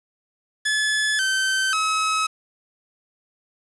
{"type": "tone with pitch steps", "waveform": "sawtooth", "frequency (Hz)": [1719, 1544, 1283], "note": ["A6", "G6", "E6"], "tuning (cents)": [-41, -27, -47], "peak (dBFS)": -16, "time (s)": [0.65, 2.27], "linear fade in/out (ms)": 10, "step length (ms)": 540, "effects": ["resampled to 24000 Hz", "7-bit"]}